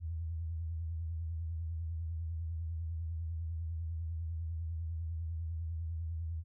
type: tone with vibrato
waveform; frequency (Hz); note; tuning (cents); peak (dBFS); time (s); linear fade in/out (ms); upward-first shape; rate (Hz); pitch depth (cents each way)
sine; 82; E2; -9; -35; 0-6.44; 50; sine; 10; 70
effects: none